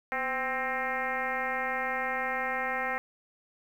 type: tone with frequency modulation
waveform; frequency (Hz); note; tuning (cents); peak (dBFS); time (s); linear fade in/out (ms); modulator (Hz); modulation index
sine; 1317; E6; -2; -28; 0.12-2.98; 0; 268; 3.2
effects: 10-bit